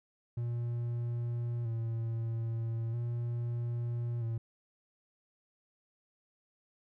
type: tone with vibrato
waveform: triangle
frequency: 116.6 Hz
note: A#2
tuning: 1 cent sharp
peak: -30 dBFS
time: 0.37-4.38 s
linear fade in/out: 5 ms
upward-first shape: square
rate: 0.39 Hz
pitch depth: 34 cents each way
effects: none